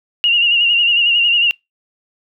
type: tone with vibrato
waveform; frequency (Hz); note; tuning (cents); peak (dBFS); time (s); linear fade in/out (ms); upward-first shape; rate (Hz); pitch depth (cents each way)
sine; 2819; F7; +16; -10; 0.24-1.51; 0; sine; 11; 51
effects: noise-tail reverb RT60 0.2 s tail -25 dB re dry